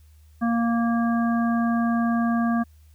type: harmonic tone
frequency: 232.8 Hz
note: A#3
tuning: 2 cents flat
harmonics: 1 / 3 / 5 / 7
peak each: -20 / -29 / -31 / -34 dBFS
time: 0.41-2.64 s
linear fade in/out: 20 ms
effects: added 76 Hz sine -49 dBFS peak until 2.94 s + white hiss -65 dBFS RMS until 2.94 s